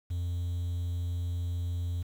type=tone; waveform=triangle; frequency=87.31 Hz; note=F2; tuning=in tune; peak=-27 dBFS; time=0.1-2.03 s; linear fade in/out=10 ms; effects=tanh soft clip ceiling -23 dBFS + 9-bit

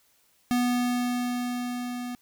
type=tone with level ramp; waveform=square; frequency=245.4 Hz; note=B3; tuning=11 cents flat; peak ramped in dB=-22 to -33 dBFS; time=0.51-2.15 s; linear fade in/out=0 ms; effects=white hiss -65 dBFS RMS until 2.21 s

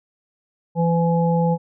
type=harmonic tone; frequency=168.2 Hz; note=E3; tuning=35 cents sharp; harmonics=1 / 3 / 5; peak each=-17 / -22 / -24 dBFS; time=0.75-1.58 s; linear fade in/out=50 ms; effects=none

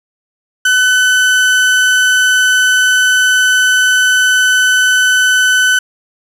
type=tone; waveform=35% pulse; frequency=1507 Hz; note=F#6; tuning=31 cents sharp; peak=-6 dBFS; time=0.65-5.79 s; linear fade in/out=5 ms; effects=low-pass 11000 Hz 12 dB/octave + 8-bit

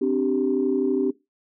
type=chord; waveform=sine; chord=C suspended second; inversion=none; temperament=equal with one note detuned; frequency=261.6 / 293.7 / 388.6 Hz; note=C4 / D4 / G4; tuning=0 / 0 / -15 cents; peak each=-23 / -24 / -22 dBFS; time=0.01-1.11 s; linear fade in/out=10 ms; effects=noise-tail reverb RT60 0.2 s tail -18 dB re dry + tanh soft clip ceiling -11 dBFS

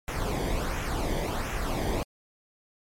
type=noise with flanger; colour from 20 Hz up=brown; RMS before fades=-29 dBFS; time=0.08-2.03 s; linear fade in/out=0 ms; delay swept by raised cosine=0.22 to 0.76 ms; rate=1.4 Hz; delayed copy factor=-0.65; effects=MP3 64 kbps

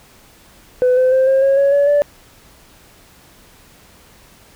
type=tone with pitch steps; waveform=sine; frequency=502 / 512.5 / 523.3 / 534.3 / 545.5 / 557 / 568.7 / 580.7 Hz; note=B4 / C5 / C5 / C5 / C#5 / C#5 / C#5 / D5; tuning=+28 / -36 / 0 / +36 / -28 / +8 / +44 / -20 cents; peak=-8 dBFS; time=0.82-2.02 s; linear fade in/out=0 ms; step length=150 ms; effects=tanh soft clip ceiling -8 dBFS + pink hiss -47 dBFS RMS until 4.55 s

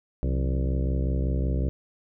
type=harmonic tone with a mistuned harmonic; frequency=65.41 Hz; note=C2; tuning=in tune; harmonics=1 / 2 / 3 / 4 / 5 / 6 / 7 / 8 / 9; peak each=-24 / -30 / -34 / -36 / -38 / -40 / -41 / -42 / -43 dBFS; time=0.23-1.69 s; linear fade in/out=0 ms; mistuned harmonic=3; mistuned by=-140 cents; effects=none

